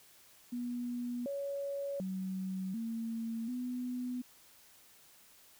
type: tone with pitch steps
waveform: sine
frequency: 242.9 / 560 / 188.7 / 227.5 / 248.8 Hz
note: B3 / C#5 / F#3 / A#3 / B3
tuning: -29 / +18 / +34 / -42 / +13 cents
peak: -35 dBFS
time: 0.52-4.22 s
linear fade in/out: 10 ms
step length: 740 ms
effects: white hiss -61 dBFS RMS until 5.59 s